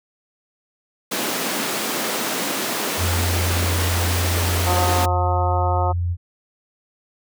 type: high-pass noise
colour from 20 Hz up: pink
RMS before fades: -24 dBFS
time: 1.11-5.06 s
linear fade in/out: 10 ms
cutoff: 200 Hz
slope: 24 dB/octave
type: tone with vibrato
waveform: sine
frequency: 87.4 Hz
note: F2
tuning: 2 cents sharp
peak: -19 dBFS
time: 2.97-6.17 s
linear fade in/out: 50 ms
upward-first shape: sine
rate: 18 Hz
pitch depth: 9 cents each way
type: harmonic tone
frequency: 179.2 Hz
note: F3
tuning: 45 cents sharp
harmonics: 2 / 3 / 4 / 5 / 6 / 7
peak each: -30 / -27 / -23 / -25 / -31 / -28 dBFS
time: 4.66-5.93 s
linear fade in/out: 20 ms
effects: none